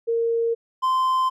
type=tone pair in turn; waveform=sine / triangle; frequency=461.9 / 1036.9 Hz; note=A#4 / C6; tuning=-16 / -16 cents; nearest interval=octave + major second; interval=1400 cents; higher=second; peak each=-19 / -16 dBFS; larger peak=second; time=0.07-0.55 / 0.82-1.3 s; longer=neither; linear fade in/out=20 ms; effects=none